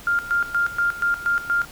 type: tone with tremolo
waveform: sine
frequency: 1400 Hz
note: F6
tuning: 4 cents sharp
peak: -17 dBFS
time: 0.07-1.65 s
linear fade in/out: 2 ms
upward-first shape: square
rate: 4.2 Hz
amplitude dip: 80%
effects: pink hiss -42 dBFS RMS until 1.71 s